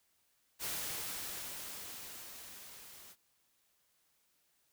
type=noise with level ramp; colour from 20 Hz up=white; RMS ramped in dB=-38 to -55 dBFS; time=0.59-3.16 s; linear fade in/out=50 ms; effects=white hiss -75 dBFS RMS until 4.72 s